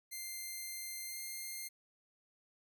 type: tone with pitch glide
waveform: 5% pulse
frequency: 2093 to 2109 Hz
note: C7 to C7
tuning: 0 to +13 cents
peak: -32 dBFS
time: 0.11-1.69 s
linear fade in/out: 20 ms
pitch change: +13 cents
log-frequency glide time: 1.05-1.19 s
effects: none